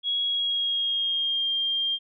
sine tone with pitch glide, 3322 to 3200 Hz, G#7 to G7, 0 to +35 cents, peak -23 dBFS, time 0.03-1.99 s, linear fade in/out 50 ms, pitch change -65 cents, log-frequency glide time 0.22-1.5 s, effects none

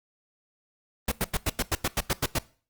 pink noise bursts, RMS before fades -25 dBFS, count 11, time 1.08-2.387 s, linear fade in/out 5 ms, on 37 ms, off 90 ms, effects noise-tail reverb RT60 0.4 s tail -20 dB re dry + Opus 32 kbps

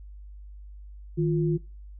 sine tone pair together, 156.27 / 349.2 Hz, D#3 / F4, +8 / 0 cents, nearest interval octave + major second, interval 1392 cents, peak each -23 / -26 dBFS, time 1.17-1.58 s, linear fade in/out 20 ms, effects noise-tail reverb RT60 0.3 s tail -20 dB re dry + added 50 Hz sine -41 dBFS peak until 1.99 s

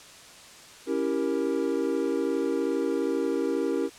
triangle chord, C# diminished seventh, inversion none, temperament equal with one note detuned, 277.2 / 329.6 / 392 / 468.9 Hz, C#4 / E4 / G4 / Bb4, 0 / 0 / 0 / +10 cents, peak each -28 dBFS, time 0.86-3.9 s, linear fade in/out 50 ms, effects white hiss -48 dBFS RMS until 3.98 s + low-pass 8000 Hz 12 dB/octave

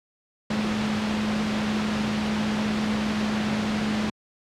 sine tone in noise, 213.3 Hz, G#3, 46 cents sharp, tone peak -24 dBFS, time 0.5-4.1 s, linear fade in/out 5 ms, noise pink, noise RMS -28 dBFS, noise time 0.5-4.1 s, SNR +1 dB, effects high-pass 100 Hz 12 dB/octave + low-pass 4000 Hz 12 dB/octave

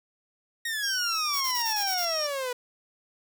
sawtooth exponential sweep, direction down, 1886 to 485.4 Hz, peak -25 dBFS, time 0.65-2.53 s, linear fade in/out 5 ms
sine tone, 5570 Hz, F8, 5 cents flat, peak -28 dBFS, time 0.83-2.27 s, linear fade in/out 5 ms
blue noise bursts, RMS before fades -35 dBFS, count 7, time 1.33-2.054 s, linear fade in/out 10 ms, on 82 ms, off 25 ms
effects none

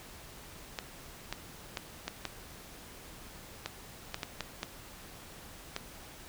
clicks, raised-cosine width 0.2 ms, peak -17 dBFS, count 11, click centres 0.788 / 1.326 / 1.772 / 2.08 / 2.253 / 3.66 / 4.144 / 4.232 / 4.407 / 4.631 / 5.764 s, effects pink hiss -50 dBFS RMS until 6.28 s

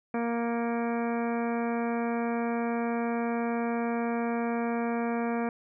harmonic tone with a mistuned harmonic, 233.9 Hz, A#3, 6 cents sharp, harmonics 1 / 2 / 3 / 4 / 5 / 6 / 7 / 8 / 9 / 10, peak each -29 / -33 / -35 / -40 / -42 / -44 / -44 / -48 / -49 / -46 dBFS, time 0.14-5.49 s, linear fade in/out 2 ms, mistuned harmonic 9, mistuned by +73 cents, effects none

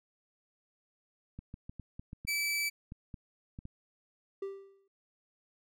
clicks, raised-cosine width 5 ms, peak -31 dBFS, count 11, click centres 1.39 / 1.541 / 1.695 / 1.797 / 1.995 / 2.131 / 2.25 / 2.921 / 3.142 / 3.589 / 3.654 s
sawtooth tone, 2309 Hz, D7, 30 cents flat, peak -27 dBFS, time 2.27-2.7 s, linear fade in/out 20 ms
triangle tone with exponential decay, 392 Hz, G4, in tune, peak -31 dBFS, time 4.42-4.88 s, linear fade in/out 5 ms, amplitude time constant 100 ms
effects none

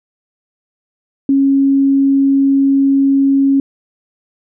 sine tone, 274.3 Hz, C#4, 18 cents flat, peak -8 dBFS, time 1.29-3.6 s, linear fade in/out 2 ms, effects none

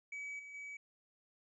triangle tone with level steps, 2279 Hz, C#7, 47 cents sharp, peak -40 / -47 / -43 dBFS, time 0.12-0.77 s, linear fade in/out 5 ms, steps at 0.39 / 0.54 s, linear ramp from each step 5 ms, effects resampled to 22050 Hz

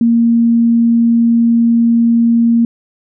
sine tone, 232.6 Hz, A#3, 4 cents flat, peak -7 dBFS, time 0.01-2.65 s, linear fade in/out 2 ms, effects none

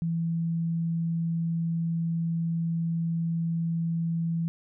sine tone, 166.2 Hz, E3, 15 cents sharp, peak -25 dBFS, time 0.02-4.48 s, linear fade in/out 0 ms, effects none

